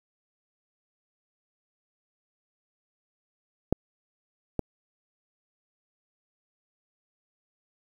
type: clicks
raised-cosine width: 2 ms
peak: -8 / -13 dBFS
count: 2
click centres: 3.726 / 4.593 s
effects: 8-bit